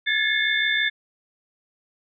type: tone cluster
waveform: sine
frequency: 1690 / 1756 / 2165 / 3555 Hz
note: G#6 / A6 / C#7 / A7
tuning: +30 / -4 / -41 / +17 cents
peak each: -25 dBFS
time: 0.06-0.9 s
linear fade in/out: 20 ms
effects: none